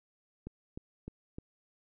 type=click train; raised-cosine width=3 ms; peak=-28 dBFS; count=4; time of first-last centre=0.47-1.385 s; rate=3.28 Hz; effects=none